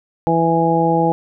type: harmonic tone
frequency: 165.6 Hz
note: E3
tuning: 8 cents sharp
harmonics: 1 / 2 / 3 / 4 / 5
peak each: -19 / -19 / -19 / -23 / -17 dBFS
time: 0.27-1.12 s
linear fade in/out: 0 ms
effects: none